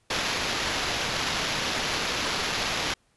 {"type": "noise with sample-and-hold", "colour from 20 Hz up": "violet", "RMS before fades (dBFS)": -28, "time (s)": [0.1, 2.94], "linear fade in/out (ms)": 5, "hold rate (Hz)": 8820, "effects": ["pink hiss -67 dBFS RMS until 3.16 s", "resampled to 24000 Hz"]}